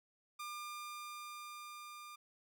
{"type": "tone with level ramp", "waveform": "sawtooth", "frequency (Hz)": 1200, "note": "D6", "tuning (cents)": 37, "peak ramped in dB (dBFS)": [-39, -46], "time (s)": [0.39, 2.16], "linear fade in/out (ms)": 10, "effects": []}